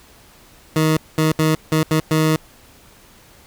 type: tone bursts at uneven times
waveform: 20% pulse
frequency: 157.1 Hz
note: D#3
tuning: 17 cents sharp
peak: -9 dBFS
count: 6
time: 0.76-0.97 / 1.18-1.32 / 1.39-1.55 / 1.72-1.83 / 1.91-2 / 2.11-2.36 s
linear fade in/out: 2 ms
effects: pink hiss -48 dBFS RMS until 3.46 s